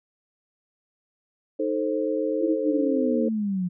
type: chord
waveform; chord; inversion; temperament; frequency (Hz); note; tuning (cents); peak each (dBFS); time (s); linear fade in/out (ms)
sine; A diminished; second; equal with one note detuned; 311.1 / 440 / 527.5; Eb4 / A4 / C5; 0 / 0 / +14; -27; 1.59-3.29; 10
type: linear sweep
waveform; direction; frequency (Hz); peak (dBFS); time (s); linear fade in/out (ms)
sine; down; 336.2 to 174.61; -23; 2.4-3.69; 20
effects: none